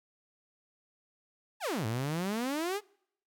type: exponential two-way sweep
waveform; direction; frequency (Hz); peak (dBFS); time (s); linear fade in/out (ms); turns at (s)
sawtooth; down then up; 945 to 105.9 to 433; -27; 1.6-2.81; 50; 1.86
effects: noise-tail reverb RT60 0.7 s tail -26 dB re dry